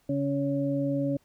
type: harmonic tone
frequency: 140 Hz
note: C#3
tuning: 18 cents sharp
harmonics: 1 / 2 / 4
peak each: -31 / -27 / -31 dBFS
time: 0.09-1.17 s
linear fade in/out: 5 ms
effects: pink hiss -67 dBFS RMS until 1.24 s